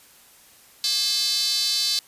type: tone with high-pass filter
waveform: square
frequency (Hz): 236.4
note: A#3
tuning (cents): +24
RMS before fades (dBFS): -23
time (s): 0.84-1.99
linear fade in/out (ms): 0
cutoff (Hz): 4300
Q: 6.1
effects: white hiss -52 dBFS RMS until 2.07 s + resampled to 32000 Hz